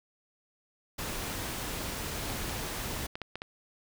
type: noise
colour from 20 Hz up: pink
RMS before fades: -36 dBFS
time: 0.98-3.07 s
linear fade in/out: 10 ms
type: clicks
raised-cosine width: 0.3 ms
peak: -21 dBFS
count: 6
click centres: 2.301 / 2.495 / 3.155 / 3.217 / 3.356 / 3.419 s
effects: none